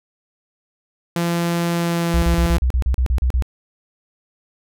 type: tone with pitch glide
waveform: sawtooth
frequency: 170.8 to 169.33 Hz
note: F3 to E3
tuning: -38 to +47 cents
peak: -14 dBFS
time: 1.16-2.57 s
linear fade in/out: 2 ms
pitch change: -15 cents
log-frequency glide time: 1.73-2.1 s
type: tone bursts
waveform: sine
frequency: 62.7 Hz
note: B1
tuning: 27 cents sharp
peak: -14 dBFS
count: 11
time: 2.14-3.423 s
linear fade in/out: 0 ms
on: 83 ms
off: 37 ms
effects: none